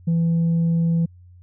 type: tone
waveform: sine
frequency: 166.7 Hz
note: E3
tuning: 20 cents sharp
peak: -14 dBFS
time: 0.07-1.06 s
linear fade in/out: 10 ms
effects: tanh soft clip ceiling -15 dBFS + added 89 Hz sine -44 dBFS peak until 1.42 s